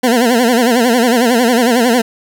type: tone with vibrato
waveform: 20% pulse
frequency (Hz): 240.1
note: B3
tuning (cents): -49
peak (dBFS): -4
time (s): 0.03-2.02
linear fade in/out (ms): 10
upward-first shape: sine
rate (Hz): 11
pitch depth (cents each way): 120
effects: none